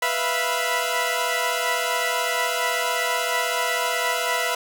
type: tone cluster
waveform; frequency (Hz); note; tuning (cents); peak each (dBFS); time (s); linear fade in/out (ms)
15% pulse; 494.1 / 657 / 693 / 984; B4 / E5 / F5 / B5; +1 / -6 / -14 / -7; -21; 0.02-4.55; 5
effects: none